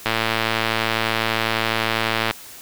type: click train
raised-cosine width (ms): 0.3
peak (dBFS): -3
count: 253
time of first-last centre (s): 0.06-2.31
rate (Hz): 112
effects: white hiss -40 dBFS RMS until 2.61 s